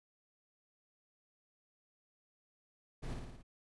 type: noise with echo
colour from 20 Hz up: brown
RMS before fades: -40 dBFS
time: 3.02-3.15 s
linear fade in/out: 20 ms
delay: 56 ms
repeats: 5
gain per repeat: -3 dB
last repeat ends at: 3.43 s
effects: resampled to 24000 Hz